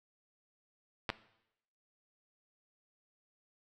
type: clicks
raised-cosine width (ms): 0.3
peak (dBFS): -17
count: 2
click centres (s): 1.092 / 1.101
effects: noise-tail reverb RT60 0.8 s tail -17 dB re dry

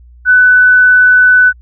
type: tone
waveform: sine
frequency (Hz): 1497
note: F#6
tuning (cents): +20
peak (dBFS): -3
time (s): 0.25-1.53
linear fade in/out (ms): 50
effects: added 60 Hz sine -36 dBFS peak until 1.61 s

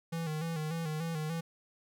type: tone with vibrato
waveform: square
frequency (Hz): 160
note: D#3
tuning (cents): +49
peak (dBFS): -34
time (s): 0.12-1.41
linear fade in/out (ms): 10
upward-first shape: square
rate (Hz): 3.4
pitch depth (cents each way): 61
effects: none

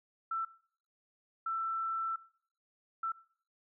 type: tone bursts at uneven times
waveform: sine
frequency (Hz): 1334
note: E6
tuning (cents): +20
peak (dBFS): -32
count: 3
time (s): 0.31-0.45 / 1.46-2.16 / 3.03-3.12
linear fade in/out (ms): 5
effects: noise-tail reverb RT60 0.6 s tail -21 dB re dry

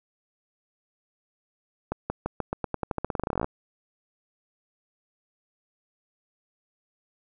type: accelerating click train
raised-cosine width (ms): 1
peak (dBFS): -13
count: 24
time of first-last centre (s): 1.92-3.444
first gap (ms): 180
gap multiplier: 0.89
effects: none

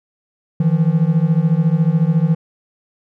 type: beating tone pair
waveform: triangle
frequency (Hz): 155.56 / 169.56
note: D#3 / E3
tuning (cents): 0 / +49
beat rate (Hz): 14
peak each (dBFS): -13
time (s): 0.6-2.35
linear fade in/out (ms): 5
effects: none

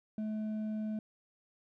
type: tone with hard clipping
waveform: sine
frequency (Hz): 215.4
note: A3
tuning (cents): -37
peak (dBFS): -35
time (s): 0.18-0.99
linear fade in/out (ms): 2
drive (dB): 4
effects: none

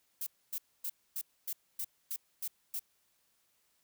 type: noise bursts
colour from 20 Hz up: violet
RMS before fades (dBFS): -37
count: 9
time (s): 0.21-2.794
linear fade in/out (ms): 5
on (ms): 56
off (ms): 260
effects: white hiss -74 dBFS RMS until 3.83 s

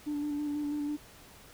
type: tone with vibrato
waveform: sine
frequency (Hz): 293.7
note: D4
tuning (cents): 0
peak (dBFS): -29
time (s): 0.06-0.97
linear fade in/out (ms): 20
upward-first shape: square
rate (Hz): 6.1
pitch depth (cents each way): 19
effects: tanh soft clip ceiling -28 dBFS + pink hiss -54 dBFS RMS until 1.53 s

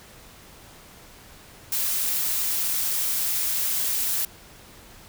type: noise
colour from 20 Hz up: blue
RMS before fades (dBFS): -25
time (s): 1.72-4.25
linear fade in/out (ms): 2
effects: pink hiss -48 dBFS RMS until 5.08 s

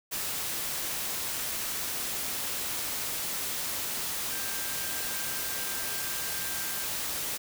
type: tone in noise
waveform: sine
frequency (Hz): 1581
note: G6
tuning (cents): +14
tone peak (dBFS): -43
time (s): 4.31-6.87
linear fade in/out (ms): 20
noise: white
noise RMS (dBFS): -33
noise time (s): 0.11-7.38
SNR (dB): -13
effects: none

